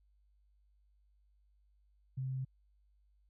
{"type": "tone", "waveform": "sine", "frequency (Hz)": 131.3, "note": "C3", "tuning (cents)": 6, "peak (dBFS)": -35, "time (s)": [2.17, 2.45], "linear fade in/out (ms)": 10, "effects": ["added 50 Hz sine -67 dBFS peak until 3.29 s"]}